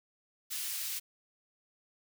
white high-pass noise, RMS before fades -37 dBFS, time 0.5-1 s, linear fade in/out 20 ms, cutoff 2200 Hz, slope 12 dB/octave, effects none

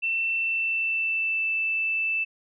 sine tone with pitch glide, 2683 to 2645 Hz, E7 to E7, +30 to +5 cents, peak -23 dBFS, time 0.02-2.25 s, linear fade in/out 20 ms, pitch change -25 cents, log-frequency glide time 0.37-1.48 s, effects none

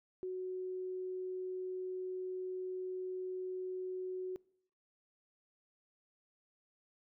sine tone, 370 Hz, F#4, in tune, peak -37 dBFS, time 0.23-4.36 s, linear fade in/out 0 ms, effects noise-tail reverb RT60 0.7 s tail -24 dB re dry

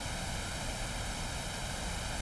pink noise with comb filter, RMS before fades -37 dBFS, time 0-2.21 s, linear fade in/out 5 ms, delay 1.3 ms, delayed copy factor +0.6, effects resampled to 24000 Hz

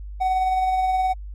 triangle tone with tremolo, 750 Hz, F#5, 23 cents sharp, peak -15 dBFS, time 0.2-1.14 s, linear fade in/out 20 ms, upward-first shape triangle, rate 19 Hz, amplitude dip 35%, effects added 50 Hz sine -32 dBFS peak until 1.34 s + AAC 64 kbps

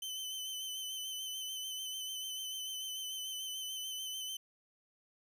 sawtooth tone with vibrato, 3052 Hz, G7, 47 cents flat, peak -36 dBFS, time 0.02-4.37 s, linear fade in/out 5 ms, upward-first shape sine, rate 6.8 Hz, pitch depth 32 cents each way, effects none

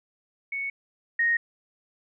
sine tone pair in turn, 2217 / 1864.3 Hz, C#7 / A#6, 0 / 0 cents, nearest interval minor third, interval 300 cents, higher first, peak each -28 / -20 dBFS, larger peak second, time 0.52-0.7 / 1.19-1.37 s, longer neither, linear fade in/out 5 ms, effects none

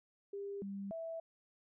sine tone with pitch steps, 400.1 / 197.9 / 657 Hz, G4 / G3 / E5, +35 / +17 / -6 cents, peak -40 dBFS, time 0.33-1.2 s, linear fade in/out 5 ms, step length 290 ms, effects none

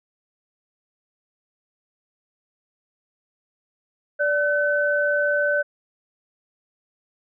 sine tone pair together, 583.6 / 1518 Hz, D5 / F#6, -11 / +44 cents, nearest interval octave + perfect fourth, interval 1655 cents, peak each -21 dBFS, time 4.19-5.63 s, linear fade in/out 20 ms, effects none

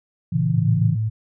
sine chord, A# diminished, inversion none, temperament equal, 116.54 / 138.59 / 164.81 Hz, A#2 / C#3 / E3, 0 / 0 / 0 cents, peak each -23 / -22 / -20 dBFS, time 0.32-0.96 s, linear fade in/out 10 ms
sine tone, 109.6 Hz, A2, 6 cents flat, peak -19 dBFS, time 0.56-1.1 s, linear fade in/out 20 ms
effects none

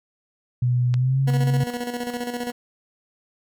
sine tone with pitch glide, 123.47 to 135.42 Hz, B2 to C#3, 0 to -40 cents, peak -17 dBFS, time 0.62-1.64 s, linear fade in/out 5 ms, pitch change +160 cents, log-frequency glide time 0.94-1.2 s
click, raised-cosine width 0.2 ms, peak -16 dBFS, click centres 0.941 s
20% pulse tone with tremolo, 242.5 Hz, B3, 31 cents flat, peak -20 dBFS, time 1.27-2.52 s, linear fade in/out 10 ms, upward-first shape square, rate 15 Hz, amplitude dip 55%
effects none

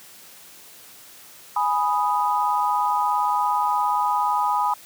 sine chord, G# minor, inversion none, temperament equal, 830.6 / 987.8 / 1244.5 Hz, G#5 / B5 / D#6, 0 / 0 / 0 cents, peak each -23 / -22 / -25 dBFS, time 1.56-4.74 s, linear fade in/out 5 ms, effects white hiss -46 dBFS RMS until 4.85 s + high-pass 100 Hz 12 dB/octave

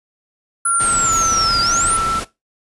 sine exponential two-way sweep, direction down then up, 10130 to 4699 to 10130 Hz, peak -16 dBFS, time 0.65-1.97 s, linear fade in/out 5 ms, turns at 1.61 s
sine tone with vibrato, 1355 Hz, E6, 47 cents sharp, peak -16 dBFS, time 0.65-2.2 s, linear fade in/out 10 ms, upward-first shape square, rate 1.2 Hz, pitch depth 25 cents each way
pink low-pass noise, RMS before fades -26 dBFS, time 0.79-2.25 s, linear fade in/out 20 ms, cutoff 11000 Hz, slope 96 dB/octave
blue noise with exponential decay, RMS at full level -31 dBFS, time 1.12-1.68 s, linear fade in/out 2 ms, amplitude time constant 120 ms
effects noise-tail reverb RT60 0.2 s tail -18 dB re dry + resampled to 32000 Hz

